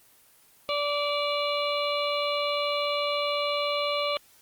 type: harmonic tone with a mistuned harmonic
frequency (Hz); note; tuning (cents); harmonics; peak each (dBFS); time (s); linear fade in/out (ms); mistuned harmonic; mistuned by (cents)
581; D5; -19; 1 / 2 / 4 / 5 / 6 / 7; -28 / -31 / -34 / -35 / -36 / -36; 0.69-4.17; 0; 5; -17
effects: white hiss -58 dBFS RMS until 4.41 s + Opus 24 kbps